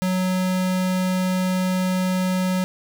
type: tone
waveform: square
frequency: 184.8 Hz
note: F#3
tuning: 2 cents flat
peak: -20 dBFS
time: 0.02-2.64 s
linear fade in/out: 0 ms
effects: none